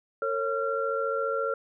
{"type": "tone cluster", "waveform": "sine", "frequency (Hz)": [453.6, 548, 1372], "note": ["A#4", "C#5", "F6"], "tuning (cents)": [-47, -20, -31], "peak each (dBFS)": -30, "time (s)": [0.22, 1.54], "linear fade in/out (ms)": 2, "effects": []}